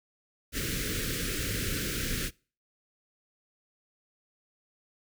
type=band-stop noise; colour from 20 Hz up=pink; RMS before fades=-32 dBFS; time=0.52-2.31 s; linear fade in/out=50 ms; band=510 to 1400 Hz; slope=48 dB/octave; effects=noise-tail reverb RT60 0.4 s tail -25 dB re dry